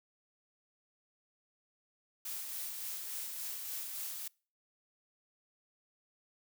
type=noise with tremolo; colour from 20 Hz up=blue; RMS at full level=-40 dBFS; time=2.25-4.28 s; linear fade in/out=5 ms; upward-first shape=sine; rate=3.5 Hz; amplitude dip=30%; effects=noise-tail reverb RT60 0.4 s tail -26 dB re dry